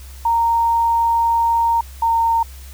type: tone pair in turn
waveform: sine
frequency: 926 / 917.5 Hz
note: A#5 / A#5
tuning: -12 / -28 cents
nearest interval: unison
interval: 16 cents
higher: first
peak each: -13 dBFS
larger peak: neither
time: 0.25-1.81 / 2.02-2.43 s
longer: first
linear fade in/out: 5 ms
effects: added 66 Hz sine -34 dBFS peak until 2.73 s + white hiss -44 dBFS RMS until 2.73 s